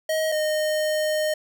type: tone pair in turn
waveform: square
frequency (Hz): 631 / 615.2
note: D#5 / D#5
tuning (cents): +24 / -20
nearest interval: unison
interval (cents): 44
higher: first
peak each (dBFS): -22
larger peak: neither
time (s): 0.09-0.32 / 0.32-1.34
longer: second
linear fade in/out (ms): 5
effects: none